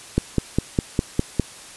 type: click train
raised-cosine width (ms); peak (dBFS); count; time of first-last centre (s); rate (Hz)
3; -4; 7; 0.18-1.397; 4.93
effects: white hiss -41 dBFS RMS until 1.76 s + resampled to 24000 Hz